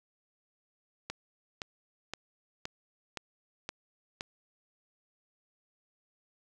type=click train; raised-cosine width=0.2 ms; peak=-19 dBFS; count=7; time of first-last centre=1.1-4.209 s; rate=1.93 Hz; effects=none